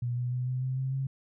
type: tone with pitch steps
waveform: sine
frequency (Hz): 121.2 / 123.32 / 125.47 / 127.67 / 129.9 / 132.17 / 134.48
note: B2 / B2 / B2 / C3 / C3 / C3 / C3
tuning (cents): -32 / -2 / +28 / -42 / -12 / +18 / +48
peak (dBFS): -28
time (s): 0.02-1.07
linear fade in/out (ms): 5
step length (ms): 150
effects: none